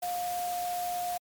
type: tone in noise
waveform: sine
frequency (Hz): 710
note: F5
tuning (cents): +28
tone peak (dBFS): -30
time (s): 0.02-1.18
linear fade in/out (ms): 10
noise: white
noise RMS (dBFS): -41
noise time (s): 0.02-1.18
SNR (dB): +8
effects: MP3 96 kbps